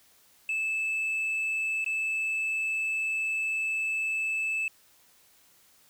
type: tone with dropouts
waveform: sine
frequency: 2622 Hz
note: E7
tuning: 10 cents flat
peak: -24 dBFS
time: 0.49-4.68 s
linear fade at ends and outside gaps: 2 ms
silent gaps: 1.844-1.862 s
effects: tanh soft clip ceiling -26 dBFS + white hiss -61 dBFS RMS until 5.89 s